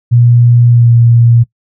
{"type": "tone with pitch glide", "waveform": "sine", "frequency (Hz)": [120, 117.8], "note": ["B2", "A#2"], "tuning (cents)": [-49, 19], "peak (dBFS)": -3, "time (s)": [0.11, 1.44], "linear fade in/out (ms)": 20, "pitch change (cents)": -32, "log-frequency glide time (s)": [0.7, 0.9], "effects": ["noise-tail reverb RT60 0.1 s tail -20 dB re dry"]}